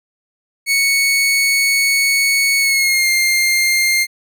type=tone with pitch glide; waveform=sawtooth; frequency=2217 to 2111 Hz; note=C#7 to C7; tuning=0 to +15 cents; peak=-9 dBFS; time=0.66-4.07 s; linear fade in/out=50 ms; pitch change=-85 cents; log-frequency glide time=2.59-3.09 s; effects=none